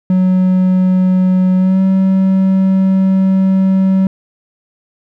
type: tone with pitch glide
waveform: triangle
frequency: 185 to 190.53 Hz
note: F#3 to G3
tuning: 0 to -49 cents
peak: -6 dBFS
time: 0.1-4.07 s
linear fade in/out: 2 ms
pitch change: +51 cents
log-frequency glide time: 1.57-1.81 s
effects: none